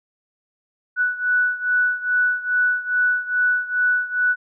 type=beating tone pair; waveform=sine; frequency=1480 / 1482.4 Hz; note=F#6 / F#6; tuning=0 / +3 cents; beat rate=2.4 Hz; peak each=-19 / -22 dBFS; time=0.96-4.36 s; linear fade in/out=50 ms; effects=none